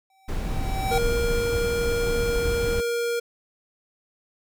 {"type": "tone with exponential growth", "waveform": "square", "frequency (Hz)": 770, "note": "G5", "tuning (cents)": -31, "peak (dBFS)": -22, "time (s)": [0.1, 0.98], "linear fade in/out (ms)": 2, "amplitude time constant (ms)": 190}
{"type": "noise", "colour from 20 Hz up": "brown", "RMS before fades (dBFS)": -27, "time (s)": [0.28, 2.81], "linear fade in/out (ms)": 10}
{"type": "tone", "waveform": "square", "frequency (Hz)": 471.3, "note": "A#4", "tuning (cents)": 19, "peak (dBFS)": -24, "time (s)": [0.91, 3.2], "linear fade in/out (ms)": 10}
{"effects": []}